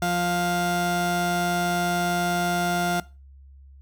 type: tone pair together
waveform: 30% pulse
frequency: 175.4 / 701.6 Hz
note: F3 / F5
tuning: +8 / +8 cents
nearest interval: 2 octaves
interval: 2400 cents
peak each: -23 dBFS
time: 0.02-3 s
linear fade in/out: 2 ms
effects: noise-tail reverb RT60 0.3 s tail -20 dB re dry + added 68 Hz sine -45 dBFS peak until 3.81 s